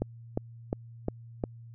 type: click train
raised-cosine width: 2 ms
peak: -15 dBFS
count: 5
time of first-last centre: 0.02-1.438 s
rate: 2.82 Hz
effects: added 116 Hz sine -45 dBFS peak until 1.74 s